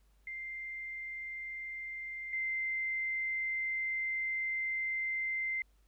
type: tone pair in turn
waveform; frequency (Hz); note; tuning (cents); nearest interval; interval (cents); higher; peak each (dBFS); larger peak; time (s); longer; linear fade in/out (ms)
sine; 2093 / 2082; C7 / C7; 0 / -9; unison; 9; first; -39 / -32; second; 0.27-2.33 / 2.33-5.62; second; 2
effects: added 50 Hz sine -64 dBFS peak until 5.87 s + pink hiss -75 dBFS RMS until 5.87 s